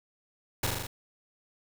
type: noise with echo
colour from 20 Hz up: pink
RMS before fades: -28 dBFS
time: 0.63-0.67 s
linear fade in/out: 5 ms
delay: 40 ms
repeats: 5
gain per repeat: -2 dB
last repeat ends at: 0.87 s
effects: none